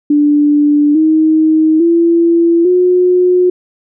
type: tone with pitch steps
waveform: sine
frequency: 293.7 / 314.8 / 337.4 / 361.6 Hz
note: D4 / D#4 / E4 / F#4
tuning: 0 / +20 / +40 / -40 cents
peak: -6 dBFS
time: 0.1-3.5 s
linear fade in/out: 5 ms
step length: 850 ms
effects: none